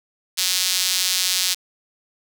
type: tone with high-pass filter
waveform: sawtooth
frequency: 184.2 Hz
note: F#3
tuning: 7 cents flat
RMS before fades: -21 dBFS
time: 0.37-1.55 s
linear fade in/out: 20 ms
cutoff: 4200 Hz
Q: 1.4
effects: 7-bit